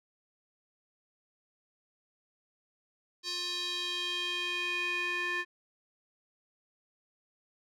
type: tone with band-pass filter sweep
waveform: square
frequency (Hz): 353.8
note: F4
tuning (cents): +23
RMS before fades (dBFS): -34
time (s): 3.23-5.45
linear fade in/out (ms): 50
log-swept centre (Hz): 4500 to 2000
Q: 3.7
effects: none